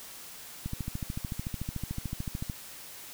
click train, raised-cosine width 5 ms, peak -21 dBFS, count 26, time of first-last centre 0.66-2.498 s, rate 13.6 Hz, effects white hiss -46 dBFS RMS until 3.13 s

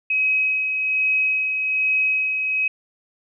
sine tone with tremolo, 2542 Hz, D#7, 36 cents sharp, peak -16 dBFS, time 0.1-2.68 s, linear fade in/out 5 ms, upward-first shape sine, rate 1.2 Hz, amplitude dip 40%, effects none

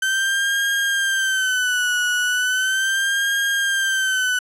35% pulse tone with vibrato, 1540 Hz, G6, 31 cents flat, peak -16 dBFS, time 0.02-4.39 s, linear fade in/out 5 ms, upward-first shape sine, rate 0.37 Hz, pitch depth 85 cents each way, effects low-pass 12000 Hz 12 dB/octave

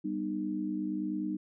sine chord, G augmented, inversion none, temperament just, 196 / 245 / 306.2 Hz, G3 / B3 / D#4, 0 / -14 / -28 cents, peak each -36 / -39 / -33 dBFS, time 0.04-1.37 s, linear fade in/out 10 ms, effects none

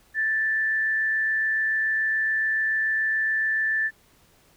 sine tone with frequency modulation, 1760 Hz, A6, in tune, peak -21 dBFS, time 0.14-3.91 s, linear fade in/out 50 ms, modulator 107 Hz, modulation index 0.31, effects pink hiss -59 dBFS RMS until 4.56 s

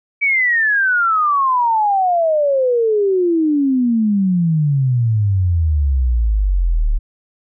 sine exponential sweep, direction down, 2300 to 35.09 Hz, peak -12 dBFS, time 0.21-6.99 s, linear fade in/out 20 ms, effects none

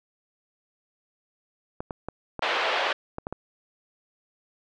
clicks, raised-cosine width 1 ms, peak -18 dBFS, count 7, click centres 1.805 / 1.908 / 2.086 / 2.393 / 3.184 / 3.269 / 3.326 s
pink band-pass noise, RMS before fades -26 dBFS, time 2.42-2.93 s, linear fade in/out 5 ms, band 510 to 3600 Hz, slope 24 dB/octave
effects none

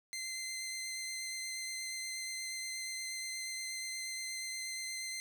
15% pulse tone with vibrato, 2072 Hz, C7, 17 cents flat, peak -32 dBFS, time 0.13-5.2 s, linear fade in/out 0 ms, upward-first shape triangle, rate 8.4 Hz, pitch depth 12 cents each way, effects none

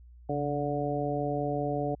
harmonic tone with a mistuned harmonic, 145.3 Hz, D3, 18 cents flat, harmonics 1 / 2 / 3 / 4 / 5, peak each -34 / -34 / -34 / -34 / -34 dBFS, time 0.29-1.95 s, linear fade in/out 5 ms, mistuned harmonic 1, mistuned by -65 cents, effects added 60 Hz sine -49 dBFS peak until 2 s

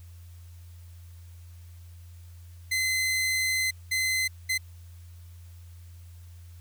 sawtooth tone bursts at uneven times, 2052 Hz, C7, 34 cents flat, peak -21 dBFS, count 3, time 2.71-3.71 / 3.91-4.28 / 4.49-4.58 s, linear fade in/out 10 ms, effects added 86 Hz sine -44 dBFS peak until 6.6 s + white hiss -61 dBFS RMS until 6.6 s

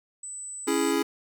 sine tone, 8000 Hz, B8, 21 cents sharp, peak -35 dBFS, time 0.23-0.92 s, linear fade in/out 5 ms
square chord, C# minor, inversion none, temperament just, 277.2 / 332.6 / 415.8 Hz, C#4 / E4 / G#4, 0 / +16 / +2 cents, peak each -28 dBFS, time 0.67-1.03 s, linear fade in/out 10 ms
effects none

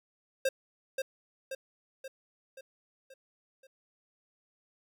square tone with echo, 532 Hz, C5, 29 cents sharp, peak -26 dBFS, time 0.45-0.49 s, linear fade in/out 5 ms, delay 530 ms, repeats 6, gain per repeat -5 dB, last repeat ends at 3.67 s, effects none

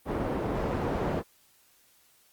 white low-pass noise, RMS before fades -30 dBFS, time 0.05-1.23 s, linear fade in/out 50 ms, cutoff 600 Hz, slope 12 dB/octave, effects white hiss -63 dBFS RMS until 2.32 s + Opus 32 kbps

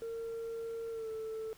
sine tone with pitch glide, 457.4 to 441.8 Hz, A#4 to A4, -33 to +7 cents, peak -35 dBFS, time 0.02-1.53 s, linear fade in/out 0 ms, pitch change -60 cents, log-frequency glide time 0.9-1.09 s, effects tanh soft clip ceiling -36 dBFS + pink hiss -60 dBFS RMS until 1.57 s

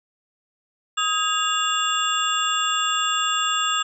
sine tone cluster, 1259 / 1627 / 2804 / 3448 / 7540 Hz, D#6 / G#6 / F7 / A7 / A#8, +20 / -36 / +6 / -36 / +19 cents, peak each -23 / -30 / -25 / -28 / -29 dBFS, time 0.97-3.83 s, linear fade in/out 10 ms, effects none

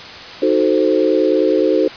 sine chord, D# diminished seventh, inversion none, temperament equal, 311.1 / 370 / 440 / 523.3 Hz, D#4 / F#4 / A4 / C5, 0 / 0 / 0 / 0 cents, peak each -17 dBFS, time 0.42-1.88 s, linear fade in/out 5 ms, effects white hiss -32 dBFS RMS until 1.96 s + resampled to 11025 Hz

